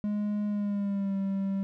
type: tone with pitch glide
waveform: triangle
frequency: 207.9 to 195.1 Hz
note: G#3 to G3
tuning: +2 to -8 cents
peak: -25 dBFS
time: 0.04-1.63 s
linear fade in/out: 0 ms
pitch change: -110 cents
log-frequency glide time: 0.47-1.16 s
effects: none